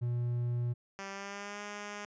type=tone; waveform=triangle; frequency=120.6 Hz; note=B2; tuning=41 cents flat; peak=-28 dBFS; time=0.01-0.74 s; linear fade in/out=20 ms
type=tone with pitch glide; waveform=5% pulse; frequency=196 to 206.1 Hz; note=G3 to G#3; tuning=0 to -13 cents; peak=-29 dBFS; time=0.99-2.05 s; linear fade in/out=0 ms; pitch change=+87 cents; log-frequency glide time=1.1-1.61 s
effects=resampled to 16000 Hz